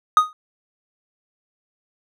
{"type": "tone with exponential decay", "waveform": "triangle", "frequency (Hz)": 1244.5, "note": "D#6", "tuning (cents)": 0, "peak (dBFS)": -4, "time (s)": [0.17, 0.33], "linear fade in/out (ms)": 1, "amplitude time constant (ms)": 33, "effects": []}